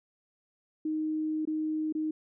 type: tone with dropouts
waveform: sine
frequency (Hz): 311.1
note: D#4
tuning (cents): 0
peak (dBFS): -28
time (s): 0.85-2.11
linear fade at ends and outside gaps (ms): 5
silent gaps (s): 1.453-1.473 / 1.925-1.95
effects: none